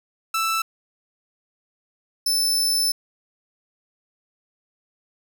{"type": "tone pair in turn", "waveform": "sawtooth", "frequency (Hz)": [1323, 5278], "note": ["E6", "E8"], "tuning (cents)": [6, 1], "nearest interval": "2 octaves", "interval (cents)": 2395, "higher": "second", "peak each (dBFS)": [-17, -16], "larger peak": "second", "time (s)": [[0.34, 0.62], [2.26, 2.92]], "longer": "second", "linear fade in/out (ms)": 5, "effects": []}